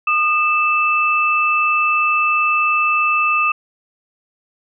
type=tone pair together; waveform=sine; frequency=1221.7 / 2637 Hz; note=D#6 / E7; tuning=-32 / 0 cents; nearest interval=octave + minor second; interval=1332 cents; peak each=-16 dBFS; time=0.07-3.52 s; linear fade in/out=5 ms; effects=none